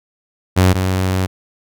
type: tone pair in turn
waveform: sawtooth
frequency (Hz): 92.5 / 93.41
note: F#2 / F#2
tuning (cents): 0 / +17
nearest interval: unison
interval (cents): 17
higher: second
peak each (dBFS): -5 / -11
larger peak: first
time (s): 0.56-0.74 / 0.74-1.27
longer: second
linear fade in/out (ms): 20
effects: none